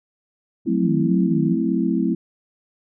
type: tone with vibrato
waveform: sine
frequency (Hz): 169.8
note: F3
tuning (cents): -48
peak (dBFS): -21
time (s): 0.65-1.67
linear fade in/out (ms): 50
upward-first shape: sine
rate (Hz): 2.3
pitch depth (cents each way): 160
type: chord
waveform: sine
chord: F# half-diminished seventh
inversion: none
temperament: equal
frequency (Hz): 185 / 220 / 261.6 / 329.6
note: F#3 / A3 / C4 / E4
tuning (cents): 0 / 0 / 0 / 0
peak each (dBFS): -23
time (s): 0.66-2.15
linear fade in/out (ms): 10
effects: none